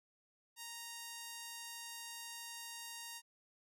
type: tone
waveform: 5% pulse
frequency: 932.3 Hz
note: A#5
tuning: in tune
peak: -34 dBFS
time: 0.56-3.22 s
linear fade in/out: 50 ms
effects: none